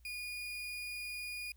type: tone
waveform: 35% pulse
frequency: 2446 Hz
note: D#7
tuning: 30 cents flat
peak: -38 dBFS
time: 0.05-1.52 s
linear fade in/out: 2 ms
effects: added 60 Hz sine -59 dBFS peak until 1.56 s + white hiss -75 dBFS RMS until 1.56 s